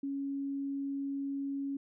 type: tone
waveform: sine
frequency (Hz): 277.2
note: C#4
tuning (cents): 0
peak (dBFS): -33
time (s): 0.03-1.77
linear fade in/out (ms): 5
effects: none